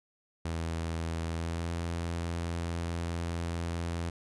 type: tone with pitch glide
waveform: sawtooth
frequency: 82.41 to 84.68 Hz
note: E2 to E2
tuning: 0 to +47 cents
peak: -28 dBFS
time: 0.45-4.1 s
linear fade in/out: 5 ms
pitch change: +47 cents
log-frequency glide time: 1.29-1.73 s
effects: resampled to 24000 Hz